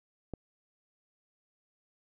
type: click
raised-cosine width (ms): 2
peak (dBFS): -24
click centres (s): 0.337
effects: none